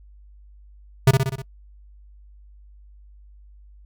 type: tone with echo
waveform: square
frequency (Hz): 133.5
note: C3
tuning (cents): +35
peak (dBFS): -10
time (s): 1.07-1.11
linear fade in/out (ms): 5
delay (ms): 62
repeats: 5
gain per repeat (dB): -4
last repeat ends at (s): 1.42
effects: noise-tail reverb RT60 0.1 s tail -24 dB re dry + added 50 Hz sine -45 dBFS peak until 3.85 s